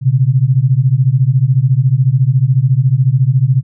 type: beating tone pair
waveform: sine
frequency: 123.47 / 137.47 Hz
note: B2 / C#3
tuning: 0 / -14 cents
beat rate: 14 Hz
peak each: -11 dBFS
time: 0.01-3.63 s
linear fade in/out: 50 ms
effects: none